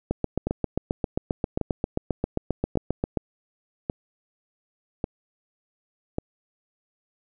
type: two click trains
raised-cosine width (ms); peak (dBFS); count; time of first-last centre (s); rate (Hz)
2; -10 / -12; 24 / 6; 0.11-3.173 / 0.47-6.184; 7.51 / 0.875
effects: none